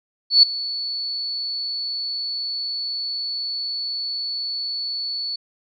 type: tone with ADSR envelope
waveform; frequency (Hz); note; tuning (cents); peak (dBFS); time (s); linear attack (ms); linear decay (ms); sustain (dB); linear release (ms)
sine; 4438; C#8; +1; -6; 0.3-5.36; 130; 5; -18; 6
effects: none